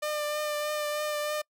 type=tone with vibrato; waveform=sawtooth; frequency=599 Hz; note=D5; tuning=34 cents sharp; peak=-25 dBFS; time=0.02-1.42 s; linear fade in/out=10 ms; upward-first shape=triangle; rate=3.2 Hz; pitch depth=21 cents each way; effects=noise-tail reverb RT60 0.1 s tail -26 dB re dry